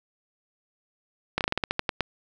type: slowing click train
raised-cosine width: 0.3 ms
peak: -8 dBFS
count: 11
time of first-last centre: 1.38-2.007 s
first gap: 28 ms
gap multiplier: 1.17
effects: none